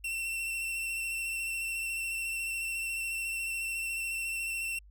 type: tone with vibrato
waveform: 45% pulse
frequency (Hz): 2700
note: E7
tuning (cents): +41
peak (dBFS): -32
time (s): 0.04-4.79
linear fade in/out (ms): 5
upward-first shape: square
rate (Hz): 14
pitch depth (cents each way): 17
effects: added 50 Hz sine -52 dBFS peak until 4.9 s